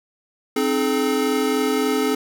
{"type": "tone cluster", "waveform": "square", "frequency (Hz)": [262.6, 306.2, 427.2], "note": ["C4", "D#4", "G#4"], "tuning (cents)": [6, -28, 49], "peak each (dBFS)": [-23, -26, -22], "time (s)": [0.56, 2.15], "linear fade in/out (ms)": 5, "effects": []}